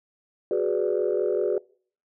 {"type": "chord", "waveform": "sine", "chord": "G# half-diminished seventh", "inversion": "third", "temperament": "equal with one note detuned", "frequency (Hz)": [370, 415.3, 493.9, 585.6], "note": ["F#4", "G#4", "B4", "D5"], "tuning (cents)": [0, 0, 0, -5], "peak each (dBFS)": [-25, -25, -27, -29], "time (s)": [0.51, 1.58], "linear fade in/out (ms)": 2, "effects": ["noise-tail reverb RT60 0.5 s tail -25 dB re dry", "tanh soft clip ceiling -14 dBFS"]}